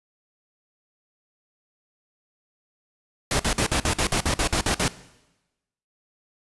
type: noise bursts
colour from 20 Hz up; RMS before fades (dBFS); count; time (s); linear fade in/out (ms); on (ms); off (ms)
pink; -22; 12; 3.31-4.88; 2; 85; 50
effects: noise-tail reverb RT60 1.0 s tail -18 dB re dry + resampled to 24000 Hz